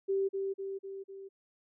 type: tone with echo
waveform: sine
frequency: 389.8 Hz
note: G4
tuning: 10 cents flat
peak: -27 dBFS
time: 0.08-0.29 s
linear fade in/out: 20 ms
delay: 250 ms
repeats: 4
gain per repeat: -4 dB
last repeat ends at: 1.29 s
effects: none